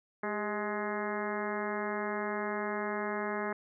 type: harmonic tone with a mistuned harmonic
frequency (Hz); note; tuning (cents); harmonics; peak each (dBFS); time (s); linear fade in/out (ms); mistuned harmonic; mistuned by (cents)
210; G#3; +19; 1 / 2 / 3 / 4 / 5 / 6 / 7 / 8 / 9 / 10; -39 / -37 / -40 / -41 / -42 / -42 / -46 / -42 / -46 / -46; 0.23-3.53; 5; 2; -55
effects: none